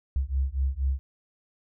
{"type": "beating tone pair", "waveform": "sine", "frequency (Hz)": [65.2, 69.4], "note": ["C2", "C#2"], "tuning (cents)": [-5, 3], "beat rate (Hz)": 4.2, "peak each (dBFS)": -27, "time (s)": [0.16, 0.99], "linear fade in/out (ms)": 0, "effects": []}